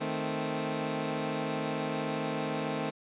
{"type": "chord", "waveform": "15% pulse", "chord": "A diminished", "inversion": "second", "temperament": "equal", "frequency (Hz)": [155.56, 220, 261.6], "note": ["Eb3", "A3", "C4"], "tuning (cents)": [0, 0, 0], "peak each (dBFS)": -29, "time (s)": [0, 2.91], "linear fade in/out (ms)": 20, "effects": ["resampled to 8000 Hz"]}